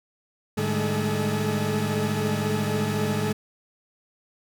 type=tone cluster; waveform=40% pulse; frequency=106 / 150.6 / 201.7 / 215.9 / 428.1 Hz; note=G#2 / D3 / G3 / A3 / A4; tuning=+36 / +44 / +50 / -33 / -47 cents; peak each=-29 dBFS; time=0.57-3.33 s; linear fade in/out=10 ms; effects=none